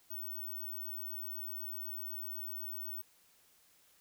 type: tone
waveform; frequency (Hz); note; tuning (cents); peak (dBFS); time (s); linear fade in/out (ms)
sine; 15804; B9; 0; -39; 0.1-3.02; 10
effects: white hiss -67 dBFS RMS until 4 s